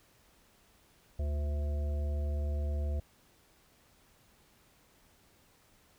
harmonic tone with a mistuned harmonic, 73.42 Hz, D2, in tune, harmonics 1 / 3 / 5 / 7 / 9, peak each -30 / -48 / -50 / -48 / -48 dBFS, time 1.19-3 s, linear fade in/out 5 ms, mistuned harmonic 5, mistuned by -41 cents, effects pink hiss -65 dBFS RMS until 5.98 s

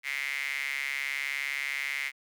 sawtooth tone with high-pass filter, 139.3 Hz, C#3, 9 cents sharp, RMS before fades -33 dBFS, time 0.03-2.12 s, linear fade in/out 50 ms, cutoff 2100 Hz, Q 8.8, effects none

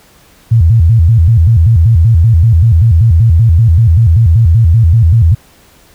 sine tone with vibrato, 96.9 Hz, G2, 20 cents flat, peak -3 dBFS, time 0.51-5.35 s, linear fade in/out 10 ms, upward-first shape square, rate 5.2 Hz, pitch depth 290 cents each way, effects pink hiss -44 dBFS RMS until 5.94 s

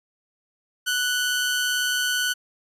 sawtooth tone pair together, 1480 / 3098 Hz, F#6 / G7, 0 / -21 cents, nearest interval octave + minor second, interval 1279 cents, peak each -19 / -25 dBFS, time 0.86-2.34 s, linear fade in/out 20 ms, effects resampled to 32000 Hz

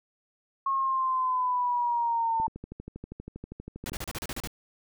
sine linear sweep, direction down, 1089 to 893 Hz, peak -24 dBFS, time 0.66-2.47 s, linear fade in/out 5 ms
click train, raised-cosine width 3 ms, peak -26 dBFS, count 20, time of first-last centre 2.4-3.92 s, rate 12.5 Hz
pink noise bursts, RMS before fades -35 dBFS, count 9, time 3.86-4.473 s, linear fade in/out 0 ms, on 37 ms, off 35 ms
effects none

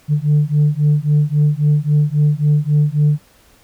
sine beating tone pair, 146.83 / 150.53 Hz, D3 / D3, 0 / +43 cents, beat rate 3.7 Hz, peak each -13 dBFS, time 0.08-3.2 s, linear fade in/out 50 ms, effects tanh soft clip ceiling -7 dBFS + pink hiss -51 dBFS RMS until 3.63 s

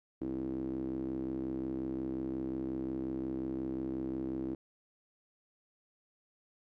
sawtooth tone with band-pass filter, 65.6 Hz, C2, 5 cents sharp, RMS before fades -37 dBFS, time 0.21-4.55 s, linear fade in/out 5 ms, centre 310 Hz, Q 7, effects none

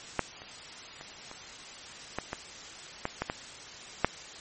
clicks, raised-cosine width 0.5 ms, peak -10 / -30 / -28 / -27 / -15 / -17 / -14 / -14 / -15 / -6 dBFS, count 10, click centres 0.193 / 0.419 / 1.011 / 1.314 / 2.186 / 2.331 / 3.054 / 3.22 / 3.299 / 4.046 s, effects white hiss -45 dBFS RMS until 4.4 s + MP3 32 kbps

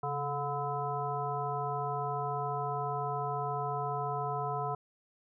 harmonic tone with a mistuned harmonic, 144.3 Hz, D3, 30 cents flat, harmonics 1 / 3 / 5 / 7 / 9, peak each -38 / -39 / -36 / -37 / -40 dBFS, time 0.03-4.75 s, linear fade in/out 5 ms, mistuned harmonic 1, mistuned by -90 cents, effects none

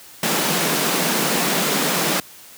pink high-pass noise, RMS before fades -20 dBFS, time 0.23-2.2 s, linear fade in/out 2 ms, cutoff 150 Hz, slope 96 dB/octave, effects white hiss -43 dBFS RMS until 2.57 s + high-pass 60 Hz 12 dB/octave

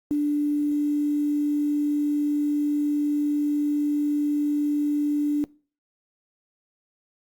sine tone with quantisation, 293.7 Hz, D4, in tune, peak -20 dBFS, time 0.11-5.44 s, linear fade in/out 0 ms, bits 8, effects noise-tail reverb RT60 0.4 s tail -23 dB re dry + Opus 32 kbps

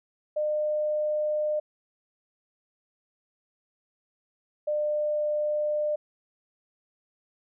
sine tone pair in turn, 605 / 599.8 Hz, D#5 / D5, -49 / +36 cents, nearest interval unison, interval 15 cents, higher first, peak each -24 dBFS, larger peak neither, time 0.36-1.6 / 4.67-5.96 s, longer second, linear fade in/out 10 ms, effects none

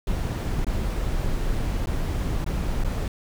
brown noise with dropouts, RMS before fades -25 dBFS, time 0.07-3.08 s, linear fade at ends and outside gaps 2 ms, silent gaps 0.646-0.667 / 1.859-1.87 / 2.444-2.463 / 2.838-2.846 s, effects none

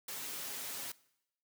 white noise with comb filter, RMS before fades -42 dBFS, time 0.08-0.92 s, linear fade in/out 5 ms, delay 7.3 ms, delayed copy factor +0.6, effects noise-tail reverb RT60 0.8 s tail -21 dB re dry + high-pass 150 Hz 12 dB/octave

